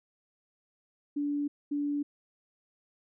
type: tone pair in turn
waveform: sine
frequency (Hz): 289.4 / 289.4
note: D4 / D4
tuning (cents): -25 / -25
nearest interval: unison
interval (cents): 0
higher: neither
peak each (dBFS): -28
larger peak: neither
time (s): 1.16-1.48 / 1.71-2.03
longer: neither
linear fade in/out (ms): 10
effects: none

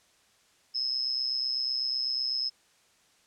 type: tone with amplitude modulation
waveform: sine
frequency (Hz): 5170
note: E8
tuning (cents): -34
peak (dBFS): -23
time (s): 0.74-2.5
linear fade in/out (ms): 20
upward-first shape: sine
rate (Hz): 128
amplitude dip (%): 85
effects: white hiss -64 dBFS RMS until 3.26 s + low-pass 8000 Hz 12 dB/octave

